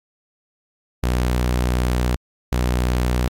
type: tone pair in turn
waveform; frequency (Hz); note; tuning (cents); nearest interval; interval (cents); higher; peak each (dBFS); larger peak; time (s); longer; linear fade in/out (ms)
sawtooth; 61.5 / 61.5; B1 / B1; -7 / -7; unison; 0; neither; -13; neither; 1.03-2.16 / 2.52-3.28; first; 5
effects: MP3 64 kbps